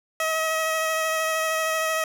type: tone with vibrato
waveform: 15% pulse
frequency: 638 Hz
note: D#5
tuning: 43 cents sharp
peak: -16 dBFS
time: 0.2-2.04 s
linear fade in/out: 2 ms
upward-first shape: sine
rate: 13 Hz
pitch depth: 14 cents each way
effects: none